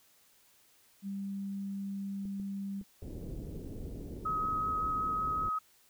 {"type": "tone", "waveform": "sine", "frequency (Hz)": 197.4, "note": "G3", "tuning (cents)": 12, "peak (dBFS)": -35, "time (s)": [1.02, 2.84], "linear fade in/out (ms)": 50}
{"type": "clicks", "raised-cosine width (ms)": 3, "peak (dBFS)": -37, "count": 6, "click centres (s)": [2.254, 2.399, 2.813, 3.852, 4.439, 4.486]}
{"type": "low-pass noise", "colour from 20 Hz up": "pink", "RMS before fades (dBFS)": -42, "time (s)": [3.02, 5.49], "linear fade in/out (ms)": 2, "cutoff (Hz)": 440, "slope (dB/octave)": 24}
{"type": "tone with vibrato", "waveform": "sine", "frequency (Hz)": 1270, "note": "D#6", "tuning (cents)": 35, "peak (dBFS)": -30, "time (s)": [4.25, 5.59], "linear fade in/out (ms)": 10, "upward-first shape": "sine", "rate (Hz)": 5.3, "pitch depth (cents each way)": 8}
{"effects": ["white hiss -65 dBFS RMS until 5.89 s"]}